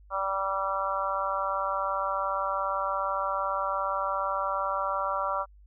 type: harmonic tone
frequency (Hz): 194.1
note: G3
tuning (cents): -17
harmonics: 3 / 4 / 5 / 6 / 7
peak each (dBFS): -33 / -36 / -33 / -31 / -33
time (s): 0.1-5.46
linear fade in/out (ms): 50
effects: added 50 Hz sine -51 dBFS peak until 5.66 s